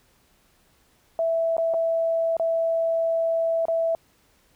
sine tone with dropouts, 659.3 Hz, E5, in tune, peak -20 dBFS, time 1.19-3.95 s, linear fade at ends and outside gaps 1 ms, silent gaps 1.568-1.581 / 1.738-1.742 / 2.368-2.397 / 3.654-3.683 s, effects pink hiss -62 dBFS RMS until 4.55 s

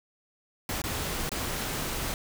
pink noise with dropouts, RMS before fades -32 dBFS, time 0.69-2.14 s, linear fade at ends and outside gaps 1 ms, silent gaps 0.818-0.839 / 1.293-1.317 s, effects none

